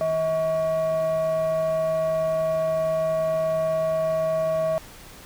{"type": "tone with frequency modulation", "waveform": "sine", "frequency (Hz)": 640, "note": "D#5", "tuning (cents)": 49, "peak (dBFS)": -19, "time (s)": [0.01, 4.78], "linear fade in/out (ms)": 0, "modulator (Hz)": 480, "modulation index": 0.39, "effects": ["tanh soft clip ceiling -18 dBFS", "pink hiss -45 dBFS RMS until 5.25 s"]}